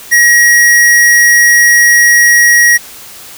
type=tone; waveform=square; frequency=1900 Hz; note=A#6; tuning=33 cents sharp; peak=-4 dBFS; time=0.11-2.78 s; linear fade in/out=20 ms; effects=white hiss -31 dBFS RMS until 3.37 s